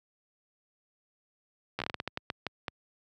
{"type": "slowing click train", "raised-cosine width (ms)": 0.3, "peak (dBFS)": -16, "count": 13, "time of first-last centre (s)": [1.79, 2.682], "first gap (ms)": 12, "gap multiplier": 1.3, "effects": ["high-pass 80 Hz 12 dB/octave"]}